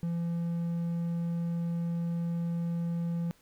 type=tone; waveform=triangle; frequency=169.6 Hz; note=E3; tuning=50 cents sharp; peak=-27 dBFS; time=0.03-3.31 s; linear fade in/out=0 ms; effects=pink hiss -64 dBFS RMS until 3.41 s